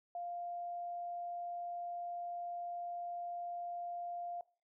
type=tone; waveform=sine; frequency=698.5 Hz; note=F5; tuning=in tune; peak=-39 dBFS; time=0.15-4.41 s; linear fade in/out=2 ms; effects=noise-tail reverb RT60 0.4 s tail -22 dB re dry